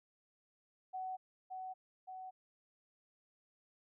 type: tone with echo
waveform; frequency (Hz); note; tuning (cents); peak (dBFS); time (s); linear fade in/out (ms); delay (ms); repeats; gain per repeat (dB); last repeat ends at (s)
sine; 749; F#5; +21; -39; 0.93-1.17; 20; 570; 2; -3; 2.31
effects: none